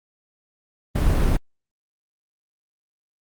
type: noise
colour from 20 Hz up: brown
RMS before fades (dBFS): -18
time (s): 0.95-1.37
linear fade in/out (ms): 10
effects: Opus 32 kbps